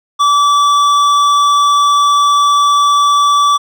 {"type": "tone with hard clipping", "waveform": "sine", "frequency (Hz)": 1155, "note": "D6", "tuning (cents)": -29, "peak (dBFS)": -9, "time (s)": [0.19, 3.58], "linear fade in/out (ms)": 20, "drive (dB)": 11, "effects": []}